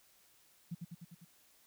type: tone with echo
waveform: sine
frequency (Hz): 170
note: F3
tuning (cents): -46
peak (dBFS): -37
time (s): 0.71-0.75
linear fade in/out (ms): 10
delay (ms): 100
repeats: 5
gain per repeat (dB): -3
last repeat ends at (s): 1.25
effects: white hiss -67 dBFS RMS until 1.66 s